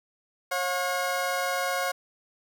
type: tone pair together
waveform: 20% pulse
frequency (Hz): 544 / 718.5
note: C#5 / F5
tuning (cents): -33 / +49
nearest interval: perfect fourth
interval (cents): 482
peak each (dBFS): -24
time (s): 0.51-1.92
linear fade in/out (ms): 10
effects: none